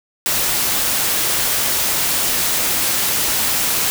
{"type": "noise", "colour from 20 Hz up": "white", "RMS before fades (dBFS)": -18, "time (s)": [0.26, 3.9], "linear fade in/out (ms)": 0, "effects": []}